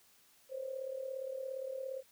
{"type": "tone with amplitude modulation", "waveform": "sine", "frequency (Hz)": 528, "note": "C5", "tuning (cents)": 16, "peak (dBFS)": -35, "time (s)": [0.49, 2.03], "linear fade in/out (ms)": 50, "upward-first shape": "sine", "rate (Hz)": 37.3, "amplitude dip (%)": 70, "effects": ["white hiss -66 dBFS RMS until 2.11 s"]}